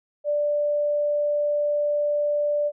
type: tone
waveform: sine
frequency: 588 Hz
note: D5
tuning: 2 cents sharp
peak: -20 dBFS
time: 0.24-2.72 s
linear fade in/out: 50 ms
effects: none